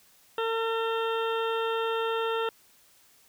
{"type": "harmonic tone", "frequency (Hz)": 452.9, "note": "A#4", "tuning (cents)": -50, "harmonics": [1, 2, 3, 4, 6, 7, 8], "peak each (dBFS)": [-28, -34, -33, -41, -40, -41, -43], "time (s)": [0.38, 2.49], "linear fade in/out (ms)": 2, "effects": ["white hiss -60 dBFS RMS until 3.28 s"]}